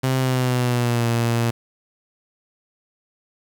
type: tone with pitch glide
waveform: sawtooth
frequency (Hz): 130.81 to 117.21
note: C3 to A#2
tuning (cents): 0 to +10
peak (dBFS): -14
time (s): 0.03-1.51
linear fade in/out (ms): 10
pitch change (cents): -190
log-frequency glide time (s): 0.18-1.07
effects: 7-bit